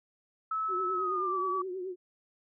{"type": "tone with pitch glide", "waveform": "sine", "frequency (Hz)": [1300, 1144.9], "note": ["E6", "D6"], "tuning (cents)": [-24, -44], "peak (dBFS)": -29, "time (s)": [0.51, 1.62], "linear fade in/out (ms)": 5, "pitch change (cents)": -220, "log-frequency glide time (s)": [0.93, 1.41]}
{"type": "tone with vibrato", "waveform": "sine", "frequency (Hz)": 370, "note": "F#4", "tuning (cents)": 0, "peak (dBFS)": -34, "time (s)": [0.68, 1.96], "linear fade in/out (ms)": 50, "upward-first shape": "triangle", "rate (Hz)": 9.4, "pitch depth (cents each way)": 82}
{"effects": []}